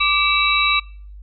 sine tone cluster, 1175 / 2302 / 2661 / 3875 Hz, D6 / D7 / E7 / B7, +1 / -35 / +16 / -34 cents, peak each -20 dBFS, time 0-0.8 s, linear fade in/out 10 ms, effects noise-tail reverb RT60 0.5 s tail -25 dB re dry + added 50 Hz sine -35 dBFS peak until 1.22 s

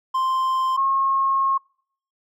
triangle / sine tone pair in turn, 1046 / 1082.3 Hz, C6 / C#6, -1 / -42 cents, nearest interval minor second, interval 59 cents, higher second, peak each -17 dBFS, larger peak neither, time 0.14-0.77 / 0.77-1.58 s, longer second, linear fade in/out 10 ms, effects noise-tail reverb RT60 0.6 s tail -26 dB re dry

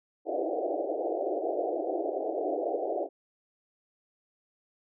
white band-pass noise, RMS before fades -31 dBFS, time 0.25-3.09 s, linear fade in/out 50 ms, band 300 to 740 Hz, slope 96 dB/octave, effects none

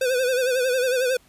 square tone with vibrato, 508 Hz, B4, 49 cents sharp, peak -20 dBFS, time 0.01-1.17 s, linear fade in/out 5 ms, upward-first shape sine, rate 11 Hz, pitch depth 72 cents each way, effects pink hiss -57 dBFS RMS until 1.28 s + resampled to 32000 Hz

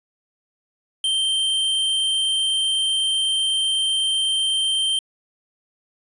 square tone, 3136 Hz, G7, in tune, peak -19 dBFS, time 1.04-4.99 s, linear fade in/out 2 ms, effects resampled to 24000 Hz

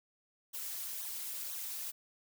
blue noise with flanger, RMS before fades -41 dBFS, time 0.53-1.92 s, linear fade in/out 20 ms, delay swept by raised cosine 0.4 to 5.6 ms, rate 2 Hz, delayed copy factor -0.75, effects none

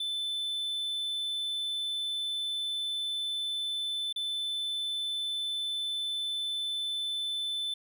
triangle tone with dropouts, 3520 Hz, A7, in tune, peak -29 dBFS, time 0-7.74 s, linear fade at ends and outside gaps 5 ms, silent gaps 4.127-4.16 s, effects none

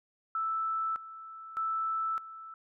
sine tone with tremolo, 1318.5 Hz, E6, in tune, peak -29 dBFS, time 0.35-2.54 s, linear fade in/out 2 ms, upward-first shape square, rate 0.82 Hz, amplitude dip 80%, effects none

